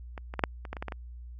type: clicks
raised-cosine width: 0.5 ms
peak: -24 / -24 / -15 / -7 / -26 / -20 / -23 / -19 / -20 / -21 dBFS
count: 10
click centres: 0.178 / 0.339 / 0.393 / 0.438 / 0.652 / 0.73 / 0.768 / 0.825 / 0.883 / 0.922 s
effects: added 60 Hz sine -41 dBFS peak until 1.39 s